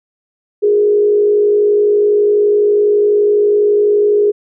sine tone with frequency modulation, 415.3 Hz, G#4, in tune, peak -8 dBFS, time 0.62-4.32 s, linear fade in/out 20 ms, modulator 52 Hz, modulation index 0.43, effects none

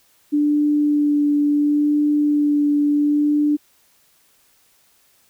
sine tone with vibrato, 293.7 Hz, D4, in tune, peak -14 dBFS, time 0.32-3.57 s, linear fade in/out 20 ms, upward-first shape sine, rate 0.72 Hz, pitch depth 12 cents each way, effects white hiss -58 dBFS RMS until 5.29 s

